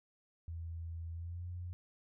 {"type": "tone with pitch glide", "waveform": "sine", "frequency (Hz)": [83.1, 88.55], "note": ["E2", "F2"], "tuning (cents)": [15, 24], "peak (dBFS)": -40, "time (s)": [0.48, 1.73], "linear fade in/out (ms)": 0, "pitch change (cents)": 109, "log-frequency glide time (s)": [1.12, 1.47], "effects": []}